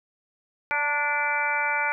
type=harmonic tone with a mistuned harmonic; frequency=291.2 Hz; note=D4; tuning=15 cents flat; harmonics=2 / 3 / 4 / 5 / 6 / 7 / 8; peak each=-36 / -28 / -36 / -27 / -36 / -32 / -28 dBFS; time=0.71-1.92 s; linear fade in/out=0 ms; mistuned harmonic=3; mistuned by=+26 cents; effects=none